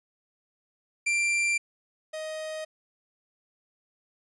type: tone pair in turn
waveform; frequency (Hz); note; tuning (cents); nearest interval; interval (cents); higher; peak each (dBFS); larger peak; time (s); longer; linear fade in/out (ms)
45% pulse; 2364 / 626.1; D7 / D#5; +11 / +11; octave + major seventh; 2300; first; -23 / -33; first; 1.06-1.58 / 2.13-2.65; neither; 10
effects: resampled to 24000 Hz